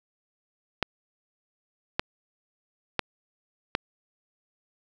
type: clicks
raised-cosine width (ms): 0.3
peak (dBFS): -7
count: 4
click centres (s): 0.827 / 1.995 / 2.993 / 3.751
effects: 8-bit